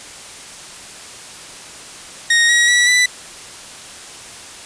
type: tone with pitch steps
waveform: sawtooth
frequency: 1866 / 1904.1 / 1943 / 1982.7 Hz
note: A#6 / A#6 / B6 / B6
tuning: +1 / +36 / -29 / +6 cents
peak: -7 dBFS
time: 2.3-3.06 s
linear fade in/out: 5 ms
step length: 190 ms
effects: white hiss -35 dBFS RMS until 4.65 s + resampled to 22050 Hz